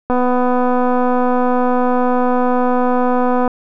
click train, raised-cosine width 1 ms, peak -4 dBFS, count 842, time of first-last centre 0.1-3.478 s, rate 249 Hz, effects none

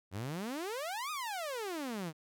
sawtooth exponential two-way sweep, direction up then down, 88.7 to 1270 to 149.5 Hz, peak -33 dBFS, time 0.11-2.13 s, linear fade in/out 50 ms, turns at 1.11 s, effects none

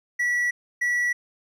triangle tone pair in turn, 1944 / 1944 Hz, B6 / B6, -28 / -28 cents, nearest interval unison, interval 0 cents, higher neither, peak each -19 dBFS, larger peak neither, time 0.19-0.51 / 0.81-1.13 s, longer neither, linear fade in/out 10 ms, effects none

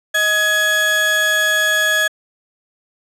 35% pulse tone pair together, 628.9 / 1679 Hz, D#5 / G#6, +18 / +18 cents, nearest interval octave + perfect fourth, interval 1700 cents, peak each -21 / -12 dBFS, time 0.14-2.08 s, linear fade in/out 10 ms, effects low-pass 12000 Hz 12 dB/octave

